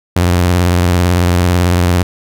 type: tone with vibrato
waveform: sawtooth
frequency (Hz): 88.5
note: F2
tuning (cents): +23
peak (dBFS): -5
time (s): 0.16-2.03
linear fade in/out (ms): 5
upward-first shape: sine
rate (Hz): 18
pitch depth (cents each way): 74
effects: none